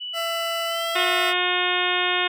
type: tone with pitch glide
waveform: sine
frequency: 2960 to 3228 Hz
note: F#7 to G#7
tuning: 0 to -50 cents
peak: -29 dBFS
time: 0-1.09 s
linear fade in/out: 20 ms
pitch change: +150 cents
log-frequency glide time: 0.65-0.89 s
type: tone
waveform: 20% pulse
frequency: 669 Hz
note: E5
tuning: 25 cents sharp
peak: -20 dBFS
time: 0.13-1.34 s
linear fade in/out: 50 ms
type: harmonic tone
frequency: 360 Hz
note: F#4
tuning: 47 cents flat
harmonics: 1 / 2 / 3 / 4 / 5 / 6 / 7 / 8 / 9 / 10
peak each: -29 / -29 / -29 / -29 / -29 / -29 / -29 / -29 / -29 / -29 dBFS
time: 0.95-2.28 s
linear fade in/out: 10 ms
effects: none